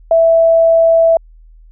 sine tone, 659.3 Hz, E5, in tune, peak -6 dBFS, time 0.11-1.17 s, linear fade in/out 2 ms, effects added 40 Hz sine -38 dBFS peak until 1.71 s

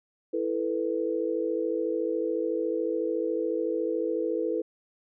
sine chord, E suspended fourth, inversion none, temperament equal, 329.6 / 440 / 493.9 Hz, E4 / A4 / B4, 0 / 0 / 0 cents, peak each -30 dBFS, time 0.33-4.62 s, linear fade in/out 10 ms, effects none

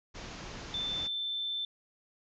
pink low-pass noise, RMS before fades -44 dBFS, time 0.14-1.08 s, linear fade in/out 20 ms, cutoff 6900 Hz, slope 96 dB/octave
sine tone, 3542 Hz, A7, 11 cents sharp, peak -32 dBFS, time 0.74-1.65 s, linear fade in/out 2 ms
effects none

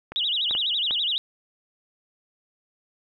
clicks, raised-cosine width 0.5 ms, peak -20 dBFS, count 4, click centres 0.12 / 0.51 / 0.551 / 0.909 s
sine tone with vibrato, 3322 Hz, G#7, in tune, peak -22 dBFS, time 0.16-1.18 s, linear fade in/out 0 ms, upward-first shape sine, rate 12 Hz, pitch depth 270 cents each way
effects none

